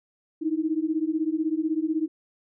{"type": "beating tone pair", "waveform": "sine", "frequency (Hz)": [308, 324], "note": ["D#4", "E4"], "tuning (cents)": [-17, -30], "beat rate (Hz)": 16, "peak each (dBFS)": -26, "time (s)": [0.41, 2.08], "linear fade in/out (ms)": 20, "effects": []}